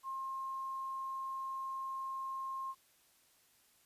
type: tone with quantisation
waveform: sine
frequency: 1066 Hz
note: C6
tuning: 32 cents sharp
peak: -38 dBFS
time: 0.03-2.75 s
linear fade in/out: 50 ms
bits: 11
effects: white hiss -69 dBFS RMS until 3.85 s + resampled to 32000 Hz